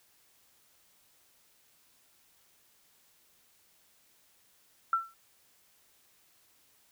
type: tone with exponential decay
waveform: sine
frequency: 1344 Hz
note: E6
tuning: 33 cents sharp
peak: -21 dBFS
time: 4.93-5.14 s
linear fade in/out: 2 ms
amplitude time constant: 44 ms
effects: white hiss -66 dBFS RMS until 6.91 s